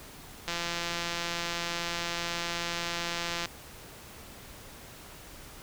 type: click train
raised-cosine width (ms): 0.2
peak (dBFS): -15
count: 510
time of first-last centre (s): 0.48-3.457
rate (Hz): 171
effects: pink hiss -48 dBFS RMS until 5.62 s